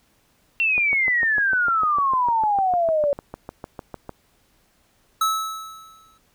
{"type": "exponential sweep", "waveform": "sine", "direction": "down", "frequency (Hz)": [2735, 561], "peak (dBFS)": -17, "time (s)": [0.6, 3.13], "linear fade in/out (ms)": 0}
{"type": "click train", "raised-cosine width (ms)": 1, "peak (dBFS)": -18, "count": 23, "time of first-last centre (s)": [0.78, 4.093], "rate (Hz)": 6.64}
{"type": "tone with exponential decay", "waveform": "square", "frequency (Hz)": 1300, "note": "E6", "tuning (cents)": -24, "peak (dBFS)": -17, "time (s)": [5.21, 6.18], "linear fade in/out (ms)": 5, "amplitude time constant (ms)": 210}
{"effects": ["pink hiss -62 dBFS RMS until 6.34 s"]}